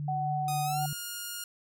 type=tone with tremolo; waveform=sine; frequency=146.83 Hz; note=D3; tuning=in tune; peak=-31 dBFS; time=0-0.93 s; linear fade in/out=0 ms; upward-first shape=triangle; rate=3.9 Hz; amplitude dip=30%
type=tone with vibrato; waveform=sine; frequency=750 Hz; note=F#5; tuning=23 cents sharp; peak=-29 dBFS; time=0.08-0.86 s; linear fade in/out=5 ms; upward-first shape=sine; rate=20 Hz; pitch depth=11 cents each way
type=tone with pitch glide; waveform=5% pulse; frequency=1244.5 to 1421.3 Hz; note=D#6 to F6; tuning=0 to +30 cents; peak=-25 dBFS; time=0.48-1.44 s; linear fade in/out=2 ms; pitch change=+230 cents; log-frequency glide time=0.64-0.82 s
effects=none